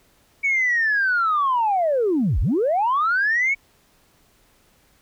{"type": "linear two-way sweep", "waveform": "sine", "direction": "down then up", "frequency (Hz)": [2254, 33.32, 2254], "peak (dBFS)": -16, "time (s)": [0.43, 3.55], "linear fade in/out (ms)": 20, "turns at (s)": 2.4, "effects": ["tanh soft clip ceiling -13 dBFS", "pink hiss -59 dBFS RMS until 5.01 s"]}